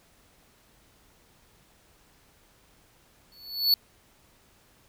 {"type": "tone with exponential growth", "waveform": "square", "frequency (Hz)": 4435, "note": "C#8", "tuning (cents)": 0, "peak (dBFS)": -16, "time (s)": [3.32, 3.74], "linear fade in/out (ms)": 1, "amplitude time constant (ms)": 91, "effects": ["pink hiss -61 dBFS RMS until 4.88 s"]}